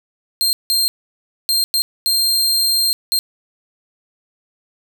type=tone bursts at uneven times; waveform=sawtooth; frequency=4186 Hz; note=C8; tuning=in tune; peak=-11 dBFS; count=6; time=0.41-0.53 / 0.7-0.88 / 1.49-1.64 / 1.74-1.82 / 2.06-2.93 / 3.12-3.19 s; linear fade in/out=0 ms; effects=none